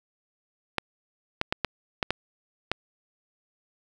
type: clicks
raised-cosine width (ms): 0.3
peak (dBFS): -8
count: 7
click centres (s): 0.783 / 1.414 / 1.525 / 1.647 / 2.028 / 2.106 / 2.716
effects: 7-bit